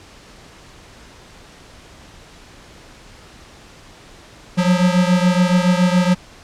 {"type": "beating tone pair", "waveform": "square", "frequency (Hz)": [177.8, 184.9], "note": ["F3", "F#3"], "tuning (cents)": [31, -1], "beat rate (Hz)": 7.1, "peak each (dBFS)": [-15, -18], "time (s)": [4.57, 6.15], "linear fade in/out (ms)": 20, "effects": ["pink hiss -43 dBFS RMS until 6.43 s", "low-pass 7000 Hz 12 dB/octave"]}